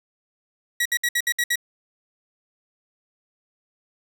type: tone bursts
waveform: sawtooth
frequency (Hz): 1919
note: A#6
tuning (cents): +50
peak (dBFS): -16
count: 7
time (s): 0.8-1.557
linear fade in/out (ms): 5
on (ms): 55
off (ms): 62
effects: none